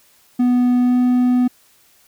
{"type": "tone with pitch glide", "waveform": "triangle", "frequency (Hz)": [246.9, 248.6], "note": ["B3", "B3"], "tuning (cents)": [0, 12], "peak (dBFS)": -10, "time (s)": [0.39, 1.48], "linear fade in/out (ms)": 10, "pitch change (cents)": 12, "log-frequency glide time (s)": [0.8, 0.97], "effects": ["white hiss -54 dBFS RMS until 2.07 s"]}